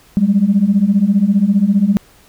sine beating tone pair, 191.2 / 206.2 Hz, G3 / G#3, -43 / -12 cents, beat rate 15 Hz, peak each -13 / -11 dBFS, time 0.17-1.97 s, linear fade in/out 0 ms, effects tanh soft clip ceiling -2 dBFS + pink hiss -48 dBFS RMS until 2.28 s

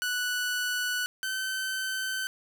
sawtooth tone pair in turn, 1480 / 1533.7 Hz, F#6 / G6, 0 / -38 cents, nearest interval minor second, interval 62 cents, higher second, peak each -24 / -26 dBFS, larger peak first, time 0.02-1.06 / 1.23-2.27 s, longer neither, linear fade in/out 0 ms, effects none

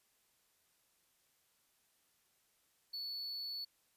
triangle tone, 4435 Hz, C#8, in tune, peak -39 dBFS, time 2.93-3.65 s, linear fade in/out 10 ms, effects white hiss -75 dBFS RMS until 3.96 s + resampled to 32000 Hz

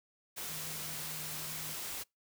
sine tone in noise, 155.9 Hz, D#3, 4 cents sharp, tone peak -50 dBFS, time 0.48-1.75 s, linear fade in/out 20 ms, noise white, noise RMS -41 dBFS, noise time 0.36-2.04 s, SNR -12 dB, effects noise-tail reverb RT60 0.2 s tail -26 dB re dry

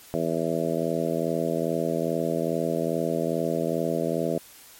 harmonic tone, 82.41 Hz, E2, in tune, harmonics 2 / 3 / 4 / 5 / 6 / 7 / 8, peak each -31 / -31 / -31 / -31 / -31 / -31 / -31 dBFS, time 0.14-4.38 s, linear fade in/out 0 ms, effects white hiss -49 dBFS RMS until 4.79 s + MP3 64 kbps

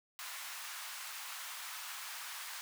pink high-pass noise, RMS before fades -45 dBFS, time 0.19-2.61 s, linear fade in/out 0 ms, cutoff 990 Hz, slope 24 dB/octave, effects none

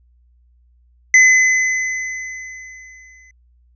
square tone with exponential decay, 2030 Hz, B6, 47 cents sharp, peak -6 dBFS, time 1.14-3.31 s, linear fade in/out 2 ms, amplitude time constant 470 ms, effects added 60 Hz sine -51 dBFS peak until 3.75 s + resampled to 16000 Hz

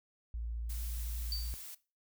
sine tone, 57.2 Hz, A#1, 32 cents flat, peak -36 dBFS, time 0.34-1.54 s, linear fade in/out 0 ms
blue noise, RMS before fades -47 dBFS, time 0.69-1.75 s, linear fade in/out 10 ms
sine tone with exponential decay, 4598 Hz, D8, 37 cents flat, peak -33 dBFS, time 1.32-1.63 s, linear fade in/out 1 ms, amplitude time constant 67 ms
effects noise-tail reverb RT60 0.3 s tail -18 dB re dry

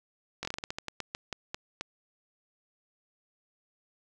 slowing click train, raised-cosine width 0.2 ms, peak -17 dBFS, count 15, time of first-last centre 0.43-1.81 s, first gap 20 ms, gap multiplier 1.22, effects none

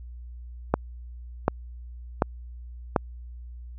click train, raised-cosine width 1 ms, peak -5 dBFS, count 4, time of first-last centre 0.74-2.962 s, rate 1.35 Hz, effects added 60 Hz sine -38 dBFS peak until 3.78 s

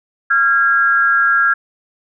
sine tone pair together, 1378 / 1638.7 Hz, F6 / G#6, -24 / -24 cents, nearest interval minor third, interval 300 cents, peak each -13 dBFS, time 0.3-1.54 s, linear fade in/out 10 ms, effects none

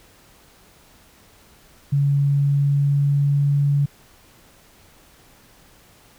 sine tone with pitch glide, 141.2 to 142.51 Hz, C#3 to C#3, +32 to +48 cents, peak -15 dBFS, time 1.92-3.86 s, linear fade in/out 10 ms, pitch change +16 cents, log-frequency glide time 2.21-3.65 s, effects pink hiss -52 dBFS RMS until 6.18 s

